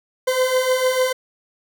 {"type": "beating tone pair", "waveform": "40% pulse", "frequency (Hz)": [508, 514.7], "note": ["B4", "C5"], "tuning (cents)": [49, -29], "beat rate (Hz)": 6.7, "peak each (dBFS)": [-22, -17], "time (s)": [0.27, 1.13], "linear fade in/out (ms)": 10, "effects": []}